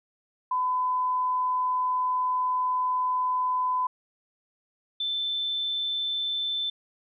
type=tone pair in turn; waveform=sine; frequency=1008 / 3534 Hz; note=B5 / A7; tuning=+35 / +7 cents; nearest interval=octave + minor seventh; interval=2172 cents; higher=second; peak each=-23 / -26 dBFS; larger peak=first; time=0.51-3.87 / 5-6.7 s; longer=first; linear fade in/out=5 ms; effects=none